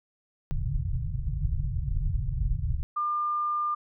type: low-pass noise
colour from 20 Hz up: pink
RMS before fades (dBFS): -28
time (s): 0.51-2.83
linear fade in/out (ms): 0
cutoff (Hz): 150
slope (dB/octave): 96
type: tone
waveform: sine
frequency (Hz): 1200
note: D6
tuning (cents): +37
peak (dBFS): -25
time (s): 2.96-3.75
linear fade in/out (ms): 10
effects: none